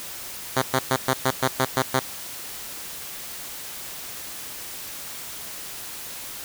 5% pulse tone bursts, 131 Hz, C3, 2 cents sharp, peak -7 dBFS, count 9, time 0.56-1.998 s, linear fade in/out 10 ms, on 62 ms, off 110 ms, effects white hiss -36 dBFS RMS until 6.44 s

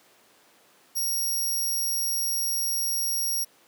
10% pulse tone, 5620 Hz, F8, 10 cents sharp, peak -19 dBFS, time 0.95-3.45 s, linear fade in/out 20 ms, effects pink hiss -58 dBFS RMS until 3.67 s + high-pass 300 Hz 12 dB/octave

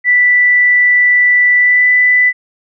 sine tone with pitch glide, 1973 to 1990.2 Hz, B6 to B6, -2 to +13 cents, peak -6 dBFS, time 0.04-2.33 s, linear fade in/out 50 ms, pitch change +15 cents, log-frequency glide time 1.57-1.87 s, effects none

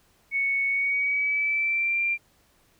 sine tone with pitch glide, 2217 to 2376 Hz, C#7 to D7, 0 to +20 cents, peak -22 dBFS, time 0.31-2.18 s, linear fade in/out 50 ms, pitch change +120 cents, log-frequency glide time 0.68-2.02 s, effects pink hiss -63 dBFS RMS until 2.79 s

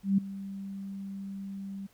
sine tone with ADSR envelope, 196 Hz, G3, in tune, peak -19 dBFS, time 0.03-1.87 s, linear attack 150 ms, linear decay 6 ms, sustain -17 dB, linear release 11 ms, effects pink hiss -64 dBFS RMS until 1.93 s

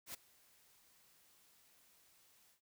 white noise with ADSR envelope, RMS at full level -45 dBFS, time 0.06-2.61 s, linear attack 80 ms, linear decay 11 ms, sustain -24 dB, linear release 110 ms, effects noise-tail reverb RT60 0.1 s tail -21 dB re dry

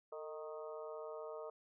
harmonic tone with a mistuned harmonic, 155.56 Hz, D#3, in tune, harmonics 3 / 4 / 5 / 6 / 7 / 8, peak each -47 / -48 / -61 / -57 / -57 / -55 dBFS, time 0.12-1.5 s, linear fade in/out 5 ms, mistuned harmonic 3, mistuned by -48 cents, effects none

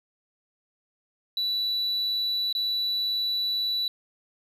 sine tone with dropouts, 3951 Hz, B7, in tune, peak -22 dBFS, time 1.37-3.88 s, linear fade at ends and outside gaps 2 ms, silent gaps 2.527-2.55 s, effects tanh soft clip ceiling -23 dBFS

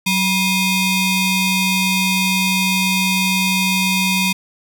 sawtooth ring-modulated tone, 1153 Hz, D6, 32 cents flat, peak -8 dBFS, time 0.06-4.33 s, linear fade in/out 10 ms, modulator 1340 Hz, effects none

